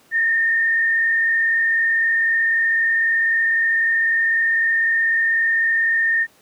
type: tone with frequency modulation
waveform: sine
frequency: 1823 Hz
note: A#6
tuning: 39 cents flat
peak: -15 dBFS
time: 0.11-6.27 s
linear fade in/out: 50 ms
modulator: 36.1 Hz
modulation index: 0.89
effects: pink hiss -54 dBFS RMS until 6.41 s + high-pass 150 Hz 12 dB/octave